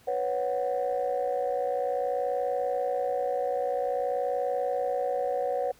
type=chord; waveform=sine; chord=B suspended second; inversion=none; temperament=equal; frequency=493.9 / 554.4 / 740 Hz; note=B4 / C#5 / F#5; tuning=0 / 0 / 0 cents; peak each=-29 / -29 / -30 dBFS; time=0.07-5.72 s; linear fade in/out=10 ms; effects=tanh soft clip ceiling -19 dBFS + pink hiss -59 dBFS RMS until 5.79 s